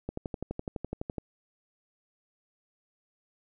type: click train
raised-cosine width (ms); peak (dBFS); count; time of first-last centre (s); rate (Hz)
2; -20; 14; 0.09-1.182; 11.9
effects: none